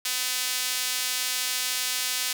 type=tone with high-pass filter; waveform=sawtooth; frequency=253 Hz; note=B3; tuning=42 cents sharp; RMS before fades=-28 dBFS; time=0.05-2.33 s; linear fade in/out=5 ms; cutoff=3400 Hz; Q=0.68; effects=none